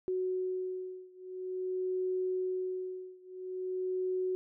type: beating tone pair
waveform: sine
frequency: 370 / 370.48 Hz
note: F#4 / F#4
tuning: 0 / +2 cents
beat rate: 0.48 Hz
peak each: -35 / -36 dBFS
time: 0.08-4.35 s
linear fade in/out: 0 ms
effects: none